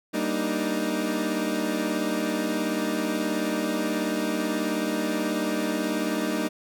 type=chord; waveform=30% pulse; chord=Eb major seventh; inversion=first; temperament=equal with one note detuned; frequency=196 / 233.1 / 293.7 / 312.2 Hz; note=G3 / Bb3 / D4 / Eb4; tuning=0 / 0 / 0 / +6 cents; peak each=-29 / -28 / -29 / -26 dBFS; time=0.13-6.49 s; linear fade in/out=20 ms; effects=none